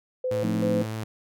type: tone with tremolo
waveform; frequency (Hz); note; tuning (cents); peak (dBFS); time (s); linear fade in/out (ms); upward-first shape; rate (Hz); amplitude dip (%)
sine; 510; C5; -44; -24; 0.24-0.86; 5; square; 2.6; 80
type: tone with vibrato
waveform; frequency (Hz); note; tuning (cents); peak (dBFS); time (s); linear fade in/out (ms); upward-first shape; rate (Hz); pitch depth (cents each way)
sawtooth; 110; A2; 0; -26; 0.31-1.04; 5; sine; 8.1; 12
type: chord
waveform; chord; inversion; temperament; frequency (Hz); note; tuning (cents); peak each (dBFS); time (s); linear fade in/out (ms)
sine; F dominant seventh; none; equal; 174.61 / 220 / 261.6 / 311.1; F3 / A3 / C4 / Eb4; 0 / 0 / 0 / 0; -29 / -29 / -35 / -31; 0.43-0.83; 5
effects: none